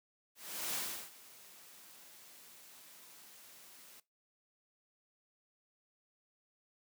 white noise with ADSR envelope, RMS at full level -37 dBFS, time 0.35-4 s, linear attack 390 ms, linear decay 360 ms, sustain -20 dB, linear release 3 ms, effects noise-tail reverb RT60 0.2 s tail -19 dB re dry + high-pass 150 Hz 12 dB/octave

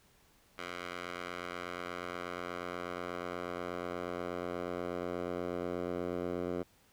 10% pulse tone with band-pass filter sweep, 88.3 Hz, F2, 20 cents sharp, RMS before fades -39 dBFS, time 0.58-6.63 s, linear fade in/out 5 ms, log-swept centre 1900 to 440 Hz, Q 0.86, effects pink hiss -66 dBFS RMS until 6.92 s

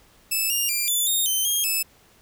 5% pulse tone with pitch steps, 2621 / 2820 / 2384 / 3495 / 3692 / 3084 / 3235 / 2608 Hz, E7 / F7 / D7 / A7 / A#7 / G7 / G#7 / E7, -11 / +16 / +25 / -12 / -17 / -29 / -46 / -19 cents, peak -13 dBFS, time 0.31-1.83 s, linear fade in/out 10 ms, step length 190 ms, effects pink hiss -56 dBFS RMS until 2.21 s

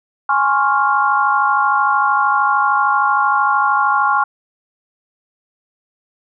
sine chord, Db major seventh, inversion second, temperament equal with one note detuned, 830.6 / 1055.6 / 1108.7 / 1396.9 Hz, Ab5 / C6 / Db6 / F6, 0 / +15 / 0 / 0 cents, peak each -17 / -20 / -17 / -17 dBFS, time 0.29-4.24 s, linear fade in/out 5 ms, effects none

